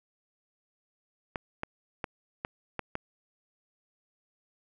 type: clicks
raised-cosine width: 0.5 ms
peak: -17 dBFS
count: 6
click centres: 1.358 / 1.634 / 2.042 / 2.449 / 2.793 / 2.954 s
effects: none